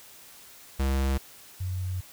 square / sine tone pair in turn, 67.3 / 92.13 Hz, C2 / F#2, +49 / -7 cents, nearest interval perfect fourth, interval 544 cents, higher second, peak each -24 / -28 dBFS, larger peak first, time 0.79-1.18 / 1.6-2.01 s, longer second, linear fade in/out 10 ms, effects white hiss -50 dBFS RMS until 2.12 s

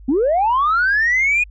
sine linear sweep, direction up, 239.2 to 2489 Hz, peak -12 dBFS, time 0.08-1.44 s, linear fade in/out 10 ms, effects tanh soft clip ceiling -10 dBFS + added 50 Hz sine -37 dBFS peak until 1.5 s

